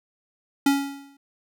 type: tone with exponential decay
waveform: square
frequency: 278.8 Hz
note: C#4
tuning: 10 cents sharp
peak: -15 dBFS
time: 0.66-1.17 s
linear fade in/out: 5 ms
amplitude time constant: 110 ms
effects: none